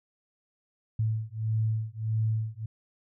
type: beating tone pair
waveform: sine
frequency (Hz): 109.4 / 111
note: A2 / A2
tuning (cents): -9 / +16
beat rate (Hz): 1.6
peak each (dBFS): -29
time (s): 0.99-2.66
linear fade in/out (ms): 5
effects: none